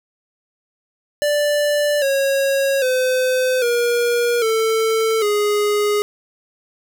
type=tone with pitch steps; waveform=square; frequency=587.3 / 548 / 511.3 / 477 / 445.1 / 415.3 Hz; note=D5 / C#5 / C5 / A#4 / A4 / G#4; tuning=0 / -20 / -40 / +40 / +20 / 0 cents; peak=-16 dBFS; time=1.22-6.02 s; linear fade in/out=0 ms; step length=800 ms; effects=none